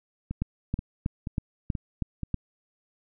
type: two click trains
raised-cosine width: 5 ms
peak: -14 / -19 dBFS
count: 7 / 5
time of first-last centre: 0.42-2.343 / 0.31-2.233 s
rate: 3.12 / 2.08 Hz
effects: none